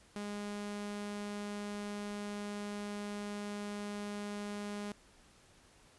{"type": "tone", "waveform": "sawtooth", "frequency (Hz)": 205.7, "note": "G#3", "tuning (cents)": -16, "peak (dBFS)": -35, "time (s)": [0.16, 4.92], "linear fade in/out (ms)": 0, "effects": ["pink hiss -63 dBFS RMS until 5.98 s", "resampled to 24000 Hz"]}